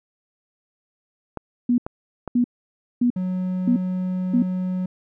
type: clicks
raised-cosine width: 1 ms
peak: -15 dBFS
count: 3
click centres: 1.373 / 1.865 / 2.277 s
type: tone bursts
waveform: sine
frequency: 243.1 Hz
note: B3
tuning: 27 cents flat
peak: -15 dBFS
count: 5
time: 1.69-4.425 s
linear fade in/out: 5 ms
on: 91 ms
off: 570 ms
type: tone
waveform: triangle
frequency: 183.9 Hz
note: F#3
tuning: 10 cents flat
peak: -20 dBFS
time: 3.16-4.86 s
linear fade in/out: 5 ms
effects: none